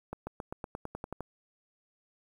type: accelerating click train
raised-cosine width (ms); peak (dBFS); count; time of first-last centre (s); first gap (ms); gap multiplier
1; -23; 11; 0.13-1.207; 140; 0.94
effects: 9-bit